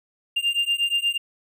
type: beating tone pair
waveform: triangle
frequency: 2794 / 2802.4 Hz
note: F7 / F7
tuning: 0 / +5 cents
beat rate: 8.4 Hz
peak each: -22 dBFS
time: 0.36-1.18 s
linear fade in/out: 10 ms
effects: none